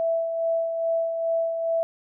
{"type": "tone with tremolo", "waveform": "sine", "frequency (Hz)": 661, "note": "E5", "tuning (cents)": 5, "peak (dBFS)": -20, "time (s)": [0, 1.83], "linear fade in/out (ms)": 0, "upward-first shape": "sine", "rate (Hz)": 2.4, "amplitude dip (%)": 45, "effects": []}